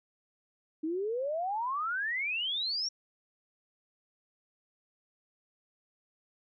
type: exponential sweep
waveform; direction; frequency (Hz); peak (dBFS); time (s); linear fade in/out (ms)
sine; up; 303.9 to 5690; -30; 0.83-2.89; 10
effects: none